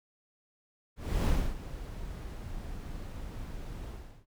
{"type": "noise with ADSR envelope", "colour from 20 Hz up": "brown", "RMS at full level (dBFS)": -25, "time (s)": [0.96, 4.26], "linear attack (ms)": 300, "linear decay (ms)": 280, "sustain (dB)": -15, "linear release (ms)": 390, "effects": []}